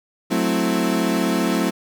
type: chord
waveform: 35% pulse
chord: F# half-diminished seventh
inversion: none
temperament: equal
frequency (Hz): 185 / 220 / 261.6 / 329.6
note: F#3 / A3 / C4 / E4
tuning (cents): 0 / 0 / 0 / 0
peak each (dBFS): -22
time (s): 0.3-1.71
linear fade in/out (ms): 20
effects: none